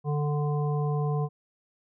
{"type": "harmonic tone", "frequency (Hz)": 147.5, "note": "D3", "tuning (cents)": 8, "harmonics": [1, 3, 5, 7], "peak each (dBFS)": [-25, -33, -37, -39], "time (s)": [0.04, 1.29], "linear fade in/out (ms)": 50, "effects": []}